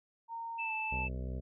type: tone with pitch glide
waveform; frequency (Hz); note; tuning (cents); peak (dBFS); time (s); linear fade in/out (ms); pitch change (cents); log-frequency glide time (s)
sine; 920 to 876.9; A#5 to A5; -23 to -6; -38; 0.28-1.08; 50; -83; 0.63-0.73
type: tone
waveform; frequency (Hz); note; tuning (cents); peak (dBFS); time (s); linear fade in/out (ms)
sine; 2637; E7; 0; -35; 0.58-1.09; 20
type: harmonic tone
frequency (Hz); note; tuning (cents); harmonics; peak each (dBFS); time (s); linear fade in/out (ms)
63.6; C2; -48; 1 / 2 / 3 / 4 / 6 / 7 / 8 / 9 / 10; -37 / -43 / -47 / -49 / -53 / -54 / -55 / -56 / -57; 0.91-1.41; 20
effects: none